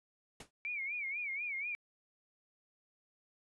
pink noise with exponential decay, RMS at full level -44 dBFS, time 0.4-0.51 s, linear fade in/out 5 ms, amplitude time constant 22 ms
sine tone with vibrato, 2286 Hz, D7, 47 cents flat, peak -36 dBFS, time 0.65-1.75 s, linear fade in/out 0 ms, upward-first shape sine, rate 4.1 Hz, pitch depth 130 cents each way
effects resampled to 24000 Hz

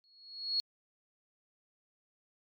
sine tone with exponential growth, 4330 Hz, C#8, 41 cents flat, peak -26 dBFS, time 0.04-0.6 s, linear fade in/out 0 ms, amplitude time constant 120 ms, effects MP3 96 kbps

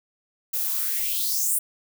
violet noise with high-pass filter sweep, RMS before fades -25 dBFS, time 0.53-1.59 s, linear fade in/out 10 ms, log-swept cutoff 580 to 10000 Hz, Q 4.5, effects none

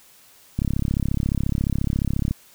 click train, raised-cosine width 5 ms, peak -10 dBFS, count 60, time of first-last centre 0.59-2.31 s, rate 34.3 Hz, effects white hiss -52 dBFS RMS until 2.54 s

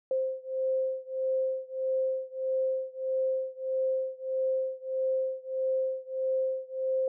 sine beating tone pair, 523.3 / 524.9 Hz, C5 / C5, 0 / +5 cents, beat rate 1.6 Hz, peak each -30 / -31 dBFS, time 0.11-7.08 s, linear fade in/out 2 ms, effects none

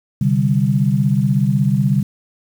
sine chord, C suspended second, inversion none, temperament just, 130.81 / 147.16 / 196.22 Hz, C3 / D3 / G3, 0 / +4 / +2 cents, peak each -17 dBFS, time 0.21-2.03 s, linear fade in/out 5 ms, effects 7-bit

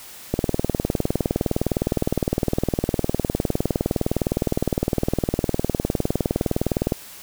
click train, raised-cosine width 2 ms, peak -6 dBFS, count 130, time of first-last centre 0.34-6.922 s, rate 19.6 Hz, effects white hiss -41 dBFS RMS until 7.22 s

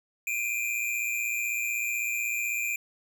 square tone pair together, 2373 / 2489 Hz, D7 / D#7, +17 / 0 cents, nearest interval minor second, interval 83 cents, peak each -30 / -33 dBFS, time 0.27-2.76 s, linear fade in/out 2 ms, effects none

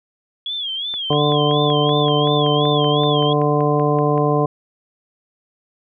sine tone with vibrato, 3322 Hz, G#7, in tune, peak -22 dBFS, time 0.46-3.33 s, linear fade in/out 2 ms, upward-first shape sine, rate 2.8 Hz, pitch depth 120 cents each way
click train, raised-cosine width 0.5 ms, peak -20 dBFS, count 18, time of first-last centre 0.94-4.178 s, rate 5.25 Hz
harmonic tone, 147.7 Hz, D3, 10 cents sharp, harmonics 1 / 2 / 3 / 4 / 5 / 7, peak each -19 / -22 / -19 / -23 / -23 / -23 dBFS, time 1.1-4.46 s, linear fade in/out 5 ms
effects none

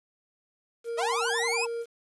triangle tone, 466.2 Hz, A#4, in tune, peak -28 dBFS, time 0.84-1.86 s, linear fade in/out 50 ms
sawtooth linear sweep, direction up, 595 to 2637 Hz, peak -24 dBFS, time 0.97-1.66 s, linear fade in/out 20 ms
sine tone with vibrato, 887 Hz, A5, 14 cents sharp, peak -33 dBFS, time 0.98-1.67 s, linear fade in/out 10 ms, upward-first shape sine, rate 11 Hz, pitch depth 290 cents each way
effects resampled to 24000 Hz + 9-bit

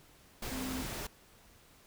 sine tone in noise, 259 Hz, C4, 17 cents flat, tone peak -38 dBFS, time 0.51-0.83 s, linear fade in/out 5 ms, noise pink, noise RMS -40 dBFS, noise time 0.42-1.07 s, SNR -1 dB, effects pink hiss -61 dBFS RMS until 1.86 s

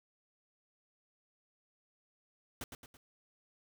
pink noise with echo, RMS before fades -42 dBFS, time 2.61-2.64 s, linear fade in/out 2 ms, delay 110 ms, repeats 3, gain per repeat -6 dB, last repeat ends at 2.97 s, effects none

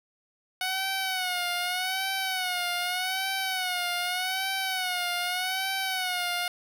10% pulse tone with vibrato, 738 Hz, F#5, 5 cents flat, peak -19 dBFS, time 0.61-6.48 s, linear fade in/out 2 ms, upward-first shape sine, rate 0.83 Hz, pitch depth 78 cents each way, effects none

